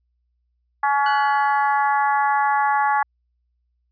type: harmonic tone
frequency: 282.1 Hz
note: C#4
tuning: 30 cents sharp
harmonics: 3 / 4 / 5 / 6 / 7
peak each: -18 / -23 / -28 / -26 / -33 dBFS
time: 0.83-3.03 s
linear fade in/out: 5 ms
type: tone with exponential decay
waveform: sawtooth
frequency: 1480 Hz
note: F#6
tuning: in tune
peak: -21 dBFS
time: 1.06-2.08 s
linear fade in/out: 2 ms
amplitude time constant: 220 ms
effects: added 60 Hz sine -66 dBFS peak until 3.91 s + resampled to 11025 Hz